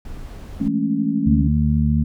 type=noise; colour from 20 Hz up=brown; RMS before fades=-33 dBFS; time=0.05-0.68 s; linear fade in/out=2 ms
type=chord; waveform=sine; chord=A major seventh; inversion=second; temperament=equal; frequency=164.81 / 207.7 / 220 / 277.2 Hz; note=E3 / G#3 / A3 / C#4; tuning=0 / 0 / 0 / 0 cents; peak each=-27 / -24 / -22 / -21 dBFS; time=0.6-1.48 s; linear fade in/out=10 ms
type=harmonic tone; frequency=74.6 Hz; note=D2; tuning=28 cents sharp; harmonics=1 / 2 / 3; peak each=-19 / -19 / -19 dBFS; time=1.26-2.04 s; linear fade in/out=10 ms
effects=none